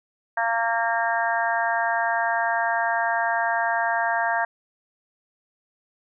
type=harmonic tone; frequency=230 Hz; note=A#3; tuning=23 cents flat; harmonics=3 / 4 / 5 / 6 / 7 / 8; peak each=-25 / -26 / -33 / -36 / -26 / -30 dBFS; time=0.37-4.45 s; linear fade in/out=5 ms; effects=none